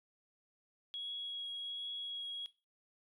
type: tone with vibrato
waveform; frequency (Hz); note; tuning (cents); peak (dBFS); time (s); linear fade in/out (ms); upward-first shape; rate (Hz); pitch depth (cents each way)
triangle; 3321; G#7; -1; -36; 0.94-2.46; 0; triangle; 1.3; 10
effects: noise-tail reverb RT60 0.3 s tail -20 dB re dry + tanh soft clip ceiling -38 dBFS